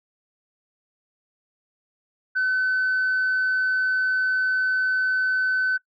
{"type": "tone", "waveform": "sine", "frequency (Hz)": 1516, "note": "F#6", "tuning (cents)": 42, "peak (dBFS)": -18, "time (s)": [2.35, 5.78], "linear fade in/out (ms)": 20, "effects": ["noise-tail reverb RT60 0.1 s tail -20 dB re dry", "tanh soft clip ceiling -17 dBFS"]}